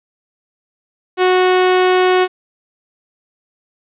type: tone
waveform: sawtooth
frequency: 367.7 Hz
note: F#4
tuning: 11 cents flat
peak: -6 dBFS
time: 1.17-2.28 s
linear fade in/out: 50 ms
effects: resampled to 8000 Hz + 8-bit